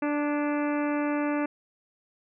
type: harmonic tone with a mistuned harmonic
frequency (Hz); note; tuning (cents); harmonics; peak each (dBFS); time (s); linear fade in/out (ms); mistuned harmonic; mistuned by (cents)
293.7; D4; 0; 1 / 2 / 3 / 4 / 5 / 6 / 7 / 8 / 9; -26 / -32 / -36 / -38 / -40 / -42 / -43 / -44 / -45; 0.02-1.46; 5; 6; -37
effects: none